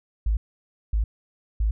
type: tone bursts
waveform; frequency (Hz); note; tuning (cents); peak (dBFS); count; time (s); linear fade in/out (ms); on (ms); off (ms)
sine; 53.5; A1; -48; -19; 3; 0.26-1.71; 5; 110; 560
effects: none